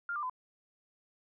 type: tone with pitch steps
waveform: sine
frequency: 1400 / 1190.9 / 1013.1 Hz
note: F6 / D6 / B5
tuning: +4 / +24 / +44 cents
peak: -33 dBFS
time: 0.09-0.297 s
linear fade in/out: 2 ms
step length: 69 ms
effects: none